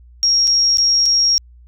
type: tone with dropouts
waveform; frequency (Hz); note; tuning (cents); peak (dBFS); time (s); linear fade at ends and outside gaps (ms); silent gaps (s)
sine; 5588; F8; 0; -11; 0.23-1.38; 0; 0.472-0.476 / 0.772-0.783 / 1.057-1.061
effects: added 60 Hz sine -41 dBFS peak until 1.67 s